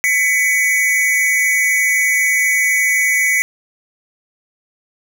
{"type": "tone pair together", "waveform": "square", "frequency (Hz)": [2001, 2246], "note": ["B6", "C#7"], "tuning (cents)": [22, 22], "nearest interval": "major second", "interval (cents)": 200, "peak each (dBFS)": -16, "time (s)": [0.04, 3.42], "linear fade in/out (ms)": 0, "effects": []}